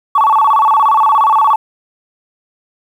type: tone with vibrato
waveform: sine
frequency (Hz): 995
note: B5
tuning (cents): +13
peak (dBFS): -6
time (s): 0.15-1.56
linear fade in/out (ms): 5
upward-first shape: square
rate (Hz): 17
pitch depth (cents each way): 220
effects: tanh soft clip ceiling -2 dBFS + 7-bit